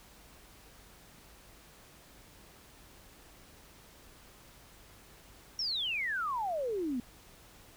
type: exponential sweep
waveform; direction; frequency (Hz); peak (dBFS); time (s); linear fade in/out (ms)
sine; down; 5640 to 233.1; -31; 5.59-7; 2
effects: added 50 Hz sine -64 dBFS peak until 7.76 s + pink hiss -57 dBFS RMS until 7.76 s